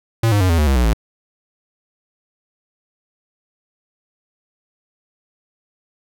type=tone with pitch steps; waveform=square; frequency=113.9 / 102.65 / 92.52 / 83.38 / 75.15 / 67.73 / 61.04 / 55.01 Hz; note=A#2 / G#2 / F#2 / E2 / D2 / C#2 / B1 / A1; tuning=-40 / -20 / 0 / +20 / +40 / -40 / -20 / 0 cents; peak=-13 dBFS; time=0.23-0.934 s; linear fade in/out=5 ms; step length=88 ms; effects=none